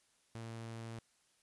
sawtooth tone, 114.1 Hz, A#2, 37 cents flat, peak -40 dBFS, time 0.35-0.99 s, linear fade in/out 0 ms, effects white hiss -73 dBFS RMS until 1.42 s + resampled to 24000 Hz

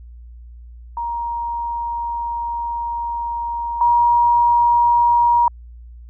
sine tone pair in turn, 941 / 950.8 Hz, A#5 / A#5, +16 / +34 cents, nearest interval unison, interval 18 cents, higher second, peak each -21 / -11 dBFS, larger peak second, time 0.97-3.81 / 3.81-5.48 s, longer first, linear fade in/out 2 ms, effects added 59 Hz sine -36 dBFS peak until 6.09 s

